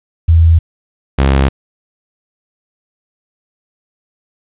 sine / sawtooth tone pair in turn, 82.41 / 67.84 Hz, E2 / C#2, 0 / -37 cents, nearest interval minor third, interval 337 cents, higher first, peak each -4 dBFS, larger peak neither, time 0.28-0.59 / 1.18-1.49 s, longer neither, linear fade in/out 10 ms, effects resampled to 8000 Hz + 7-bit

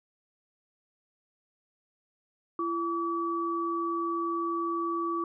sine tone pair together, 337.5 / 1146 Hz, E4 / D6, +41 / -43 cents, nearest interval octave + major sixth, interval 2116 cents, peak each -31 / -30 dBFS, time 2.59-5.24 s, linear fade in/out 2 ms, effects none

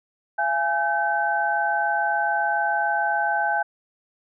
sine tone cluster, 681 / 828 / 1535 Hz, F5 / G#5 / G6, -44 / -5 / -37 cents, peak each -27 / -23 / -24 dBFS, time 0.38-3.63 s, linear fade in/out 10 ms, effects none

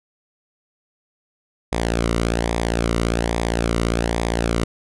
sawtooth tone with flanger, 57.5 Hz, A#1, 23 cents flat, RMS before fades -21 dBFS, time 1.72-4.64 s, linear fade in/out 5 ms, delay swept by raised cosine 0.69 to 1.2 ms, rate 1.2 Hz, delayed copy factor -0.65, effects resampled to 24000 Hz

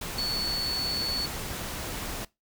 sine tone in noise, 4435 Hz, C#8, in tune, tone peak -27 dBFS, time 0.18-1.26 s, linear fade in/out 5 ms, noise pink, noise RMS -35 dBFS, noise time 0.01-2.25 s, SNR +5 dB, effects noise-tail reverb RT60 0.2 s tail -21 dB re dry

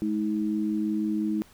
sine tone pair together, 212.3 / 318.1 Hz, G#3 / D#4, +38 / +38 cents, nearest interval perfect fifth, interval 700 cents, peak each -27 dBFS, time 0.02-1.42 s, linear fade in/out 0 ms, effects pink hiss -56 dBFS RMS until 1.53 s

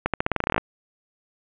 accelerating click train, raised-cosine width 0.5 ms, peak -6 dBFS, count 14, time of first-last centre 0.06-0.58 s, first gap 77 ms, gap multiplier 0.88, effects resampled to 8000 Hz + 8-bit

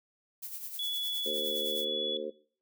violet noise with tremolo, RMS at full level -39 dBFS, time 0.42-1.85 s, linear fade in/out 10 ms, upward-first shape sine, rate 9.7 Hz, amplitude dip 55%
sine tone, 3407 Hz, G#7, 44 cents sharp, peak -32 dBFS, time 0.79-2.17 s, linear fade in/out 2 ms
harmonic tone, 75.7 Hz, D#2, 47 cents flat, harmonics 3 / 4 / 5 / 6 / 7, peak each -45 / -46 / -39 / -38 / -38 dBFS, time 1.25-2.31 s, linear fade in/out 20 ms
effects noise-tail reverb RT60 0.5 s tail -20 dB re dry

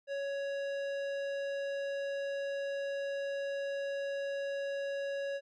sine tone with tanh clipping, 557 Hz, C#5, 8 cents sharp, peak -36 dBFS, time 0.07-5.41 s, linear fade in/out 50 ms, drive 15 dB, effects none

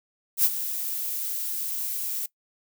violet noise with ADSR envelope, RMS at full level -18 dBFS, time 0.37-2.26 s, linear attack 74 ms, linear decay 44 ms, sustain -12 dB, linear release 4 ms, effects noise-tail reverb RT60 0.1 s tail -20 dB re dry

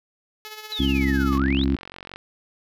5% pulse tone with tremolo, 429.1 Hz, A4, 43 cents flat, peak -23 dBFS, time 0.45-1.38 s, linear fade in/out 0 ms, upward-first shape sine, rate 16 Hz, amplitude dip 55%
sine exponential two-way sweep, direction down then up, 4053 to 1075 to 4053 Hz, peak -27 dBFS, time 0.72-1.64 s, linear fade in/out 0 ms, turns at 1.37 s
harmonic tone, 67.7 Hz, C#2, 40 cents flat, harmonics 1 / 2 / 3 / 4 / 5, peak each -23 / -31 / -26 / -22 / -29 dBFS, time 0.79-1.76 s, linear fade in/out 10 ms
click train, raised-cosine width 0.3 ms, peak -21 dBFS, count 39, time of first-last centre 1.33-2.16 s, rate 45.8 Hz
effects none

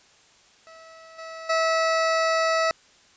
20% pulse tone with level steps, 650 Hz, E5, 24 cents flat, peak -40 / -31 / -15 dBFS, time 0.67-2.71 s, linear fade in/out 0 ms, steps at 1.18 / 1.49 s, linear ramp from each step 10 ms, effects white hiss -56 dBFS RMS until 3.16 s + resampled to 16000 Hz

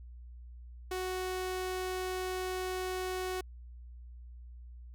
sawtooth tone, 370 Hz, F#4, in tune, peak -30 dBFS, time 0.91-3.41 s, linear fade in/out 5 ms, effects added 60 Hz sine -46 dBFS peak until 4.94 s

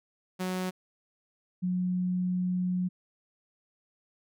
sawtooth / sine tone pair in turn, 184.5 / 181.44 Hz, F#3 / F#3, -5 / -34 cents, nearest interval unison, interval 29 cents, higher first, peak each -26 / -26 dBFS, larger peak neither, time 0.39-0.71 / 1.62-2.89 s, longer second, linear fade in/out 20 ms, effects none

